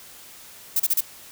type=noise bursts; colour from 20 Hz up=violet; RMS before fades=-20 dBFS; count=4; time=0.76-1.007 s; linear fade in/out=5 ms; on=37 ms; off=33 ms; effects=white hiss -45 dBFS RMS until 1.31 s